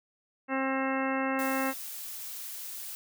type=harmonic tone; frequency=266.5 Hz; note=C4; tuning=32 cents sharp; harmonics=1 / 2 / 3 / 4 / 5 / 6 / 7 / 8 / 10; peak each=-31 / -34 / -36 / -37 / -38 / -39 / -39 / -40 / -41 dBFS; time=0.48-1.74 s; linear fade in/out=50 ms
type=noise; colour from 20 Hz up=blue; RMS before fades=-40 dBFS; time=1.39-2.95 s; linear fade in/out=0 ms
effects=none